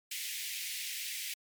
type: high-pass noise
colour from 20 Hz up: pink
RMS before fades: -39 dBFS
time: 0.11-1.34 s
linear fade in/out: 5 ms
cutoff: 2000 Hz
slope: 48 dB/octave
effects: MP3 96 kbps